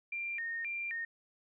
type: tone with vibrato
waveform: sine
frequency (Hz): 2093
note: C7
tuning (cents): 0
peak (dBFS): -35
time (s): 0.12-1.05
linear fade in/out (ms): 5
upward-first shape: square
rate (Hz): 1.9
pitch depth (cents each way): 220
effects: none